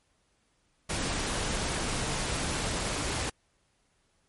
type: noise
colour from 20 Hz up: pink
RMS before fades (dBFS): -31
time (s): 0.89-3.3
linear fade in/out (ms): 10
effects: pink hiss -71 dBFS RMS until 4.28 s + MP3 48 kbps